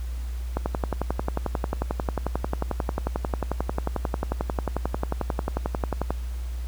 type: click train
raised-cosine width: 1 ms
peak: -11 dBFS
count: 63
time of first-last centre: 0.57-6.106 s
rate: 11.2 Hz
effects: added 60 Hz sine -28 dBFS peak until 6.67 s + pink hiss -49 dBFS RMS until 6.67 s